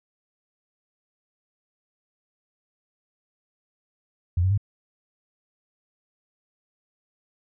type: tone with pitch steps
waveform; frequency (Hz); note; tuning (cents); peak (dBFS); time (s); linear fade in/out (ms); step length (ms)
sine; 87.31 / 94.12 / 101.46; F2 / F#2 / G#2; 0 / +30 / -40; -18; 4.37-4.577; 5; 69
effects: none